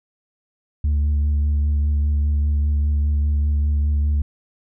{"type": "tone with vibrato", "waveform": "sine", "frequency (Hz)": 73.42, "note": "D2", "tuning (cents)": 0, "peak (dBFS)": -13, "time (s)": [0.84, 4.22], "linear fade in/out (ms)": 5, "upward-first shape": "triangle", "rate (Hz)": 5, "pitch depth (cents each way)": 25, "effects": ["tanh soft clip ceiling -15 dBFS"]}